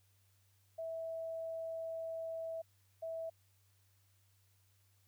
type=tone bursts at uneven times; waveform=sine; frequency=654 Hz; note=E5; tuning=14 cents flat; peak=-39 dBFS; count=2; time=0.78-2.62 / 3.02-3.3 s; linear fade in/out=10 ms; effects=added 97 Hz sine -70 dBFS peak until 5.07 s + white hiss -75 dBFS RMS until 5.07 s